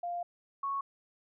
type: tone pair in turn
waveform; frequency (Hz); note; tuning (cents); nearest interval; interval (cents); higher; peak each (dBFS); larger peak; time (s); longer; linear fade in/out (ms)
sine; 698.5 / 1105.8; F5 / C#6; 0 / -5; minor sixth; 795; second; -33 / -31; second; 0.03-0.23 / 0.63-0.81; first; 5
effects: none